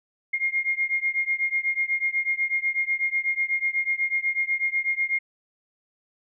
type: beating tone pair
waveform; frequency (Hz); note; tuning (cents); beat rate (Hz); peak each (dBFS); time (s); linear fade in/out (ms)
sine; 2128 / 2136.1; C7 / C7; +29 / +35; 8.1; -25 / -26; 0.33-5.19; 10
effects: none